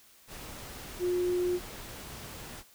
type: tone in noise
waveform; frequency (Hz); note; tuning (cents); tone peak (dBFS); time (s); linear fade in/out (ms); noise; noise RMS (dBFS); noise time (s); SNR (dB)
sine; 357.6; F4; +41; -26; 0.99-1.6; 50; pink; -44; 0.27-2.64; +15
effects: white hiss -59 dBFS RMS until 2.74 s